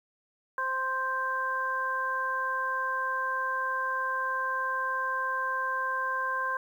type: harmonic tone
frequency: 523.3 Hz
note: C5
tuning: in tune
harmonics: 1 / 2 / 3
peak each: -39 / -30 / -31 dBFS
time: 0.58-6.57 s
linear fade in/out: 2 ms
effects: 10-bit